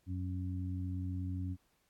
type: harmonic tone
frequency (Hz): 91.6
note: F#2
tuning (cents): -17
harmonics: 1 / 2 / 3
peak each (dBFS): -36 / -45 / -43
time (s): 0.06-1.57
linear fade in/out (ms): 50
effects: pink hiss -75 dBFS RMS until 1.89 s + AAC 64 kbps